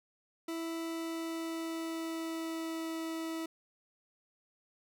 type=tone with pitch glide; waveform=40% pulse; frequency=329.4 to 325.2 Hz; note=E4 to E4; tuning=-1 to -23 cents; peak=-35 dBFS; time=0.48-3.46 s; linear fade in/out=5 ms; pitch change=-22 cents; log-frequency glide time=0.76-2.93 s; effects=none